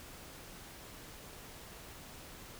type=silence; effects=pink hiss -51 dBFS RMS until 2.59 s